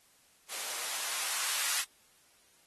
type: noise with band-pass filter sweep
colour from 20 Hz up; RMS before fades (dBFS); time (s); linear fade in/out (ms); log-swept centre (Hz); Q
violet; -35; 0.48-1.85; 50; 510 to 1400; 0.95
effects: white hiss -65 dBFS RMS until 2.66 s + AAC 32 kbps